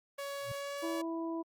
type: tone with pitch glide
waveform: sawtooth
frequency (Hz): 561 to 568.2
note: C#5 to C#5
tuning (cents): +21 to +43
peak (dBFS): -34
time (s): 0.18-1.02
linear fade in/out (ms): 10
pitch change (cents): +22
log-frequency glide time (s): 0.52-0.85
type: tone with exponential growth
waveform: sine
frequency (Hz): 119.4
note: A#2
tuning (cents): +42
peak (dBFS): -36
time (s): 0.4-0.52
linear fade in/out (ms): 5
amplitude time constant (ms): 24
type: harmonic tone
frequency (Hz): 329.6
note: E4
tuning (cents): 0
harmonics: 1 / 2 / 3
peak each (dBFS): -35 / -44 / -44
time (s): 0.82-1.43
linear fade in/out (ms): 20
effects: Opus 32 kbps